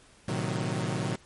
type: chord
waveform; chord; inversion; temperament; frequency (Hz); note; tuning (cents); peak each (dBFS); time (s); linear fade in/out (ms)
sawtooth; A diminished seventh; none; equal with one note detuned; 112.9 / 130.81 / 155.56 / 185; A2 / C3 / Eb3 / Gb3; +45 / 0 / 0 / 0; -30; 0.28-1.16; 5
effects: pink hiss -57 dBFS RMS until 1.25 s + MP3 48 kbps

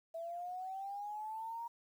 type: linear sweep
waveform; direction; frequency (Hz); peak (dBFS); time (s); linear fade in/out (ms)
sine; up; 655 to 942; -40; 0.14-1.68; 10
effects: 11-bit

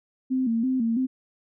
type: tone with vibrato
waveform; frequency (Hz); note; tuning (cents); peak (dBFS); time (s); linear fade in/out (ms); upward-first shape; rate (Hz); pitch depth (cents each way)
sine; 243.5; B3; -24; -21; 0.3-1.07; 20; square; 3; 110
effects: none

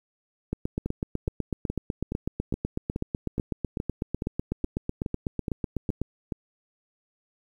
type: two click trains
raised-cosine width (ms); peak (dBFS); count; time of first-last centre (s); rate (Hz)
3; -14 / -16; 45 / 14; 0.53-6.016 / 0.86-6.322; 8.02 / 2.38
effects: 9-bit

